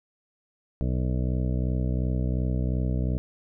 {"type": "harmonic tone", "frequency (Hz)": 62.8, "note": "B1", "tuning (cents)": 30, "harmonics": [1, 2, 3, 4, 5, 7, 8, 9, 10], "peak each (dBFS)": [-26, -28, -32, -36, -38, -41, -45, -44, -45], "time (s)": [0.81, 3.18], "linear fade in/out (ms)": 0, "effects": []}